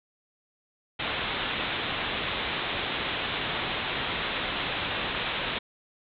white low-pass noise, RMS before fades -31 dBFS, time 0.99-5.59 s, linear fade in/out 10 ms, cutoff 3800 Hz, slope 96 dB/octave, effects none

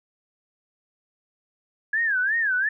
sine tone with vibrato, 1661.2 Hz, G#6, in tune, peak -20 dBFS, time 1.93-2.69 s, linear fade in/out 5 ms, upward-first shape sine, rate 2.8 Hz, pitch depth 200 cents each way, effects none

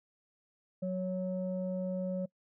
sine tone pair together, 185 / 554.4 Hz, F#3 / C#5, 0 / 0 cents, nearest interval octave + perfect fifth, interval 1900 cents, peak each -33 / -35 dBFS, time 0.82-2.26 s, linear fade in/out 10 ms, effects noise-tail reverb RT60 0.1 s tail -24 dB re dry + tanh soft clip ceiling -25 dBFS

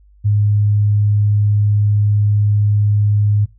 sine tone, 103.83 Hz, G#2, in tune, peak -11 dBFS, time 0.24-3.46 s, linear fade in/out 20 ms, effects noise-tail reverb RT60 0.2 s tail -18 dB re dry + added 50 Hz sine -45 dBFS peak until 3.58 s

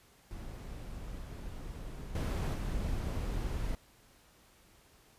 brown noise with level steps, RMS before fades -43 / -32 / -35 dBFS, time 0.31-3.75 s, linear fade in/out 0 ms, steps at 2.15 / 2.54 s, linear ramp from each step 2 ms, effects pink hiss -63 dBFS RMS until 5.18 s + resampled to 32000 Hz

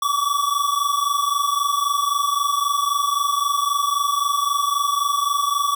square tone pair together, 1132 / 1155.8 Hz, C#6 / D6, +36 / -28 cents, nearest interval unison, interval 36 cents, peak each -22 dBFS, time 0.02-5.75 s, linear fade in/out 5 ms, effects none

